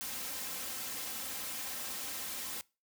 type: noise with comb filter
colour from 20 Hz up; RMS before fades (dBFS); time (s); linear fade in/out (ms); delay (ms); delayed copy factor
white; -40; 0.01-2.61; 0; 3.8; +0.55
effects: noise-tail reverb RT60 0.3 s tail -23 dB re dry + high-pass 60 Hz 12 dB/octave